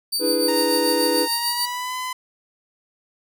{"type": "tone with tremolo", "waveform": "sawtooth", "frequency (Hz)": 4611, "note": "D8", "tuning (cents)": -33, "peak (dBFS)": -17, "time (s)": [0.12, 1.66], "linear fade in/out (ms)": 10, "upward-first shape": "triangle", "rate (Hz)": 6.8, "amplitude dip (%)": 65}
{"type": "chord", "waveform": "triangle", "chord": "E dominant seventh", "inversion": "third", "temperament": "equal with one note detuned", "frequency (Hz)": [296.4, 329.6, 415.3, 493.9], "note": ["D4", "E4", "G#4", "B4"], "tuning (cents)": [16, 0, 0, 0], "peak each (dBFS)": [-24, -23, -25, -20], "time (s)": [0.19, 1.28], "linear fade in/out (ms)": 50}
{"type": "tone with pitch glide", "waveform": "sawtooth", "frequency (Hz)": [929, 1013.1], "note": ["A#5", "B5"], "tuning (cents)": [-6, 44], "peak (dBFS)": -22, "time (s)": [0.48, 2.13], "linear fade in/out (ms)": 5, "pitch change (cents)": 150, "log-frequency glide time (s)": [1.29, 1.95]}
{"effects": []}